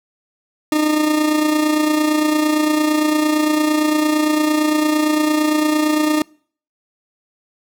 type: tone with amplitude modulation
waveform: 40% pulse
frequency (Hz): 305.2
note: D#4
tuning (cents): -33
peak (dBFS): -11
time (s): 0.72-6.22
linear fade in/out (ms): 2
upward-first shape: sine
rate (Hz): 28.8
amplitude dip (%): 50
effects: noise-tail reverb RT60 0.5 s tail -26 dB re dry